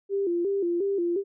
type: tone with vibrato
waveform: sine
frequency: 370 Hz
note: F#4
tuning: in tune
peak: -23 dBFS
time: 0.09-1.24 s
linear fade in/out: 50 ms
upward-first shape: square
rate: 2.8 Hz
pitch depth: 120 cents each way
effects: none